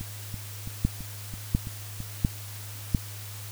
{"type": "two click trains", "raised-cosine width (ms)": 5, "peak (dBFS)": [-9, -24], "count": [4, 7], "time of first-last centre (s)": [[0.85, 2.948], [0.01, 2.003]], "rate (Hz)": [1.43, 3.01], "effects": ["added 103 Hz sine -39 dBFS peak until 3.51 s", "white hiss -43 dBFS RMS until 3.51 s"]}